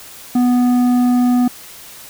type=tone with tanh clipping; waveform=sine; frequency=246.6 Hz; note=B3; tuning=2 cents flat; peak=-12 dBFS; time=0.35-1.48 s; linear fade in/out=5 ms; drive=9 dB; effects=white hiss -37 dBFS RMS until 2.09 s